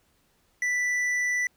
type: tone with hard clipping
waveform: sine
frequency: 1975.5 Hz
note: B6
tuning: in tune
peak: -25 dBFS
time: 0.62-1.47 s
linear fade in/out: 2 ms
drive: 6 dB
effects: pink hiss -67 dBFS RMS until 1.56 s